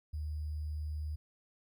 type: tone with sample-and-hold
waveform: sine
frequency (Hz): 76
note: D#2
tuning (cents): -40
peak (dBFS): -35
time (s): 0.13-1.16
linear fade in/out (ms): 10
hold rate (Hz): 4900
effects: none